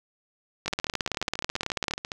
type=two click trains; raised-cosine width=0.2 ms; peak=-9 / -15 dBFS; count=24 / 22; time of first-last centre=0.68-1.937 / 0.66-2.118 s; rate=18.3 / 14.4 Hz; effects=none